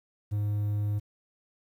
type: tone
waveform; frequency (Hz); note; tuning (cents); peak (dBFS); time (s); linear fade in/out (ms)
triangle; 103.83; G#2; 0; -24; 0.31-1; 20
effects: 10-bit